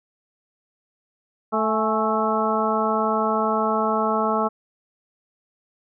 harmonic tone with a mistuned harmonic, 219.4 Hz, A3, 5 cents flat, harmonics 1 / 2 / 3 / 4 / 5 / 6, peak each -26 / -26 / -26 / -26 / -26 / -26 dBFS, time 1.52-4.49 s, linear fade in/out 20 ms, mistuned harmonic 4, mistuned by -56 cents, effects none

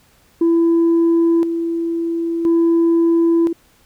sine tone with tremolo, 334.4 Hz, E4, 25 cents sharp, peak -9 dBFS, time 0.41-3.53 s, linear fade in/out 5 ms, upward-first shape square, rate 0.49 Hz, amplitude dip 60%, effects tanh soft clip ceiling -9 dBFS + pink hiss -54 dBFS RMS until 3.85 s

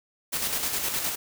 white noise with tremolo, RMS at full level -27 dBFS, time 0.32-1.16 s, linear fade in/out 20 ms, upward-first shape square, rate 9.7 Hz, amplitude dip 40%, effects none

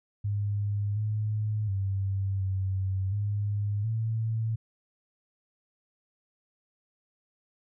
sine tone with pitch steps, 102.3 / 106.7 / 97.4 / 95.5 / 102.8 / 111.9 Hz, G#2 / G#2 / G2 / G2 / G#2 / A2, -26 / +47 / -11 / -45 / -17 / +30 cents, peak -26 dBFS, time 0.24-4.56 s, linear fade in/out 10 ms, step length 720 ms, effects none

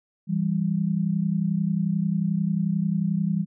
sine tone pair together, 166.04 / 197.3 Hz, E3 / G3, +13 / +11 cents, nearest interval minor third, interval 298 cents, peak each -24 dBFS, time 0.27-3.46 s, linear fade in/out 50 ms, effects none

